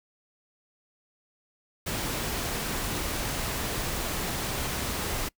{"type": "noise", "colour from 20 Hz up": "pink", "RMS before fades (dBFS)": -31, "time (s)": [1.86, 5.29], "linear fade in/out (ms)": 10, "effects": ["noise-tail reverb RT60 0.1 s tail -24 dB re dry"]}